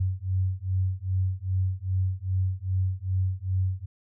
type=beating tone pair; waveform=sine; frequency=92.5 / 95 Hz; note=F#2 / F#2; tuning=0 / +46 cents; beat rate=2.5 Hz; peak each=-27 dBFS; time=0-3.86 s; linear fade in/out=10 ms; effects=none